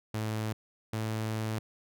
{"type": "tone pair in turn", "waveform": "sawtooth", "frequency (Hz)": [108.8, 109.75], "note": ["A2", "A2"], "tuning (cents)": [-19, -4], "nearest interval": "unison", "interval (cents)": 15, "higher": "second", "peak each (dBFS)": -27, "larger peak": "neither", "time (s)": [[0.14, 0.53], [0.93, 1.59]], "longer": "second", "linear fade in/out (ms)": 5, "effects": []}